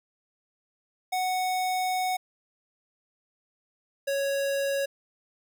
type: tone pair in turn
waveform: square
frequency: 740 / 554.4 Hz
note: F#5 / C#5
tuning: 0 / 0 cents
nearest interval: perfect fourth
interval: 500 cents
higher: first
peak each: -26 dBFS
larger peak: neither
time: 1.12-2.17 / 4.07-4.86 s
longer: first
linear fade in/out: 10 ms
effects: none